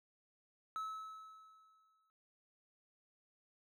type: tone with exponential decay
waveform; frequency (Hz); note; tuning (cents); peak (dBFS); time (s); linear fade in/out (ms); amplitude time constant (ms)
triangle; 1297; E6; -28; -36; 0.76-2.1; 0; 290
effects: none